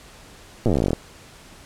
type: slowing click train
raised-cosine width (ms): 2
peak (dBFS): -7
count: 19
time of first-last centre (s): 0.66-0.932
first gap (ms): 8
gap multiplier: 1.07
effects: pink hiss -46 dBFS RMS until 1.65 s + low-pass 10000 Hz 12 dB/octave